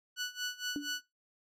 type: tone with tremolo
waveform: 15% pulse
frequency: 1480 Hz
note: F#6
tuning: in tune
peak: -26 dBFS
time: 0.16-1.02 s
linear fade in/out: 50 ms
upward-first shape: sine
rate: 4.3 Hz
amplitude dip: 90%
type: tone with exponential decay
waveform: sine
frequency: 290 Hz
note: D4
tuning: 22 cents flat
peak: -30 dBFS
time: 0.76-1 s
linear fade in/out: 1 ms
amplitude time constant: 51 ms
effects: noise-tail reverb RT60 0.2 s tail -20 dB re dry + low-pass 12000 Hz 12 dB/octave